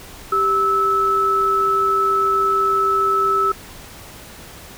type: tone pair together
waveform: sine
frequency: 392 / 1305.6 Hz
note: G4 / E6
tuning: 0 / -17 cents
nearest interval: octave + major sixth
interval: 2083 cents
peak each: -22 / -15 dBFS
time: 0.32-3.52 s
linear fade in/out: 5 ms
effects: pink hiss -39 dBFS RMS until 4.77 s